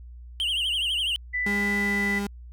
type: tone with vibrato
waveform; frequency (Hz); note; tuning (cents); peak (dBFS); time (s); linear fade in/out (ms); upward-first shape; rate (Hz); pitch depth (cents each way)
triangle; 3000; F#7; +23; -22; 0.4-1.16; 0; triangle; 12; 160
type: tone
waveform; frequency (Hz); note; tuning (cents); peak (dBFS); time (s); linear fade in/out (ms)
sine; 1988; B6; +11; -24; 1.33-2.2; 20
type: tone with pitch glide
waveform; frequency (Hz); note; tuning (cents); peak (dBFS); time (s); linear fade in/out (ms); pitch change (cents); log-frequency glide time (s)
35% pulse; 203.2 to 201.6; G#3 to G3; -38 to +49; -25; 1.46-2.27; 5; -13; 1.74-2.11
effects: added 60 Hz sine -40 dBFS peak until 2.52 s